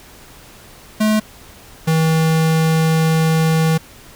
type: tone pair in turn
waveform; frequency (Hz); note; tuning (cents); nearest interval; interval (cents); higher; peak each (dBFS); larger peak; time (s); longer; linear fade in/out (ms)
square; 215.1 / 160.54; A3 / E3; -39 / -45; perfect fourth; 506; first; -13; neither; 1-1.2 / 1.87-3.78; second; 10
effects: pink hiss -42 dBFS RMS until 4.15 s